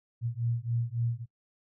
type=beating tone pair; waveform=sine; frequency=115.9 / 119.5 Hz; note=A#2 / A#2; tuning=-10 / +43 cents; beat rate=3.6 Hz; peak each=-31 dBFS; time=0.21-1.26 s; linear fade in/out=50 ms; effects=noise-tail reverb RT60 0.1 s tail -23 dB re dry

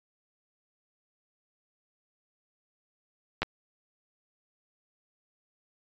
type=clicks; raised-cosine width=0.3 ms; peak=-11 / -14 dBFS; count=2; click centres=3.42 / 3.43 s; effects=resampled to 16000 Hz

